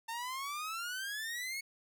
sawtooth exponential sweep, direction up, 899 to 2217 Hz, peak -34 dBFS, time 0.08-1.61 s, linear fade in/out 10 ms, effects none

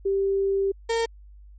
sine / 35% pulse tone pair in turn, 392 / 458.5 Hz, G4 / A#4, 0 / -29 cents, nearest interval minor third, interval 271 cents, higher second, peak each -20 dBFS, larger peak neither, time 0.05-0.72 / 0.89-1.06 s, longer first, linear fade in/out 10 ms, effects added 50 Hz sine -44 dBFS peak until 1.58 s + MP3 32 kbps

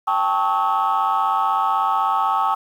sine chord, A dominant seventh, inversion third, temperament equal with one note detuned, 784 / 880 / 1108.7 / 1285.4 Hz, G5 / A5 / C#6 / E6, 0 / 0 / 0 / -44 cents, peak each -21 dBFS, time 0.07-2.55 s, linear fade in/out 10 ms, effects tanh soft clip ceiling -11 dBFS + 8-bit

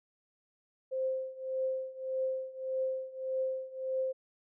sine tone with tremolo, 523.3 Hz, C5, in tune, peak -28 dBFS, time 0.91-4.13 s, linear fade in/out 20 ms, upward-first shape triangle, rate 1.7 Hz, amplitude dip 90%, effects none

